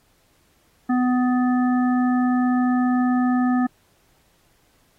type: harmonic tone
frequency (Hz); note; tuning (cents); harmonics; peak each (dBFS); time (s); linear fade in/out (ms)
250; B3; +21; 1 / 3 / 5 / 7; -17 / -27 / -31 / -34; 0.89-3.67; 10
effects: pink hiss -62 dBFS RMS until 4.98 s + AAC 48 kbps